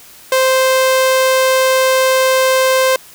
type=tone; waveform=sawtooth; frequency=522 Hz; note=C5; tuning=4 cents flat; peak=-6 dBFS; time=0.32-2.96 s; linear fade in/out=2 ms; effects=white hiss -40 dBFS RMS until 3.14 s